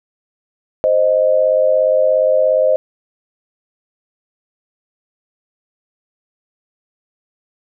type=tone pair together; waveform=sine; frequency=522.9 / 620 Hz; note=C5 / D#5; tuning=-1 / -6 cents; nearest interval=minor third; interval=295 cents; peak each=-13 dBFS; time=0.84-2.76 s; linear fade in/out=0 ms; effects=none